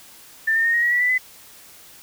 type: tone with pitch steps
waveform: sine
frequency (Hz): 1785 / 1816.2 / 1847.9 / 1880.2 / 1913.1 / 1946.6 / 1980.6 / 2015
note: A6 / A#6 / A#6 / A#6 / A#6 / B6 / B6 / B6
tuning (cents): +24 / -46 / -16 / +14 / +44 / -26 / +4 / +34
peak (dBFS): -16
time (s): 0.47-1.182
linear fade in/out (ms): 10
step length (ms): 89
effects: white hiss -46 dBFS RMS until 2.02 s